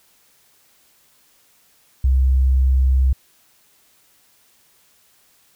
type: tone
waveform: sine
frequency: 65.41 Hz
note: C2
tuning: in tune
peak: -12 dBFS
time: 2.04-3.13 s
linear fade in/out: 5 ms
effects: white hiss -57 dBFS RMS until 5.55 s